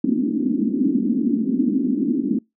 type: band-pass noise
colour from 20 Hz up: white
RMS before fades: -20 dBFS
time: 0.04-2.39 s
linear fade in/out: 5 ms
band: 220 to 290 Hz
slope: 48 dB/octave
effects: noise-tail reverb RT60 0.2 s tail -26 dB re dry